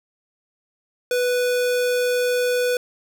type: tone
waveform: square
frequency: 493.9 Hz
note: B4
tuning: in tune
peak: -19 dBFS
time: 1.11-2.77 s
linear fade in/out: 2 ms
effects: none